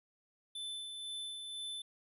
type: tone with tremolo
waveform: square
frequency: 3520 Hz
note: A7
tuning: in tune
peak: -40 dBFS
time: 0.55-1.82 s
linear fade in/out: 5 ms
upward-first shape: sine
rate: 2 Hz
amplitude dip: 35%
effects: resampled to 32000 Hz